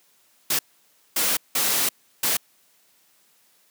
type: noise bursts at uneven times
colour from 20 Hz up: white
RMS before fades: -22 dBFS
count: 4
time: 0.5-0.59 / 1.16-1.37 / 1.55-1.89 / 2.23-2.37 s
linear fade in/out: 5 ms
effects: white hiss -61 dBFS RMS until 3.7 s + high-pass 150 Hz 12 dB/octave